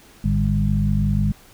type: harmonic tone with a mistuned harmonic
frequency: 50.4 Hz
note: G1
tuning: 49 cents sharp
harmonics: 1 / 2 / 3 / 4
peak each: -22 / -22 / -22 / -22 dBFS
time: 0.24-1.32 s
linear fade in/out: 5 ms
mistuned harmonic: 2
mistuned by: +73 cents
effects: pink hiss -49 dBFS RMS until 1.53 s